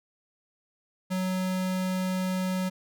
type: tone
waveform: square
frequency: 185.6 Hz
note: F#3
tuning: 6 cents sharp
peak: -27 dBFS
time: 1.1-2.7 s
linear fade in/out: 20 ms
effects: none